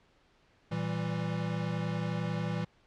square chord, E diminished, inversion second, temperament equal with one note detuned, 115.67 / 164.81 / 196 Hz, Bb2 / E3 / G3, -13 / 0 / 0 cents, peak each -37 / -34 / -39 dBFS, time 0.71-2.65 s, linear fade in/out 10 ms, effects pink hiss -66 dBFS RMS until 2.86 s + low-pass 4000 Hz 12 dB/octave

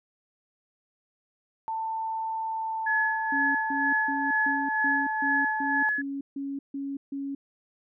sine tone with pitch glide, 891 to 871.2 Hz, A5 to A5, +22 to -17 cents, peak -28 dBFS, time 1.68-5.89 s, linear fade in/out 0 ms, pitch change -39 cents, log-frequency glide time 2.41-5.39 s
sine tone with tremolo, 1700 Hz, G#6, 40 cents sharp, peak -22 dBFS, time 2.86-6.02 s, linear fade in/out 10 ms, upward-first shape sine, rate 2.1 Hz, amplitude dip 65%
sine tone bursts, 277.2 Hz, C#4, in tune, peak -30 dBFS, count 11, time 3.32-7.35 s, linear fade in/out 5 ms, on 230 ms, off 150 ms
effects none

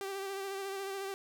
sawtooth tone with vibrato, 391 Hz, G4, 4 cents flat, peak -33 dBFS, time 0.01-1.14 s, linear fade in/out 0 ms, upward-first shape sine, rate 14 Hz, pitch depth 29 cents each way, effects none

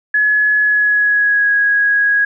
sine tone with pitch glide, 1697 to 1656.3 Hz, G#6 to G#6, +37 to -5 cents, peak -10 dBFS, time 0.14-2.25 s, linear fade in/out 5 ms, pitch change -42 cents, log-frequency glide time 0.6-1.52 s, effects none

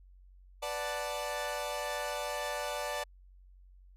sawtooth chord, B minor seventh, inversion none, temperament equal, 493.9 / 587.3 / 740 / 880 Hz, B4 / D5 / F#5 / A5, 0 / 0 / 0 / 0 cents, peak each -39 / -33 / -39 / -36 dBFS, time 0.62-3.04 s, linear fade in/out 10 ms, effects added 46 Hz sine -54 dBFS peak until 3.96 s + resampled to 32000 Hz

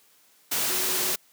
sine tone in noise, 370 Hz, F#4, in tune, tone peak -37 dBFS, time 0.69-1.13 s, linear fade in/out 10 ms, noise white, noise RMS -26 dBFS, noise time 0.51-1.16 s, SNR -14 dB, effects white hiss -60 dBFS RMS until 1.32 s + high-pass 150 Hz 12 dB/octave

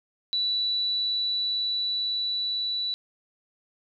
sine tone with level ramp, 3951 Hz, B7, in tune, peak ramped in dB -23 to -26 dBFS, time 0.33-2.94 s, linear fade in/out 0 ms, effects none

